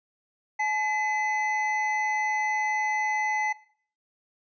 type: tone pair together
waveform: triangle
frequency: 853.4 / 2024 Hz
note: G#5 / B6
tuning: +47 / +42 cents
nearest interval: octave + minor third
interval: 1495 cents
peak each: -25 dBFS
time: 0.59-3.53 s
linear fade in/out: 10 ms
effects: noise-tail reverb RT60 0.5 s tail -18 dB re dry + resampled to 16000 Hz